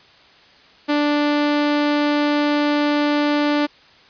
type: tone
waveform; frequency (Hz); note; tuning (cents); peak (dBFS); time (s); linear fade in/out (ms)
sawtooth; 293.7; D4; 0; -12; 0.88-3.67; 20
effects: white hiss -49 dBFS RMS until 4.09 s + resampled to 11025 Hz